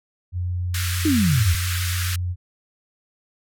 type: tone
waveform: sine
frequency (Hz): 89.3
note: F2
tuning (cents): +39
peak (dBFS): -22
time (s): 0.32-2.36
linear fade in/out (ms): 50
type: band-pass noise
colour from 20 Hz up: pink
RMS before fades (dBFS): -29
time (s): 0.74-2.16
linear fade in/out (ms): 5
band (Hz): 1300 to 16000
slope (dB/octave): 48
type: exponential sweep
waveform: sine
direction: down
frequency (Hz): 330.1 to 75.5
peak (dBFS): -16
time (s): 1.05-1.55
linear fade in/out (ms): 5
effects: none